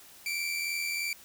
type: tone pair together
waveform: sawtooth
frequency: 2267 / 2350 Hz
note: C#7 / D7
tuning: +38 / +1 cents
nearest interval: minor second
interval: 63 cents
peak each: -34 / -28 dBFS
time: 0.26-1.13 s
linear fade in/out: 2 ms
effects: white hiss -53 dBFS RMS until 1.24 s